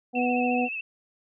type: harmonic tone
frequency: 246.9 Hz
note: B3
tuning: in tune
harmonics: 1 / 2 / 3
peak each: -25 / -29 / -27 dBFS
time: 0.13-0.69 s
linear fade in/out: 50 ms
type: tone with vibrato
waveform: sine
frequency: 2637 Hz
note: E7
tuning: in tune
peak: -30 dBFS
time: 0.15-0.81 s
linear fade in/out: 5 ms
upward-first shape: sine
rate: 14 Hz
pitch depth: 49 cents each way
effects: none